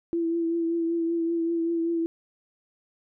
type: tone with vibrato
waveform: sine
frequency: 334.2 Hz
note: E4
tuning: 24 cents sharp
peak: -23 dBFS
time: 0.13-2.06 s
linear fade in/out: 0 ms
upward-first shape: triangle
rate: 5.2 Hz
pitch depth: 30 cents each way
effects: none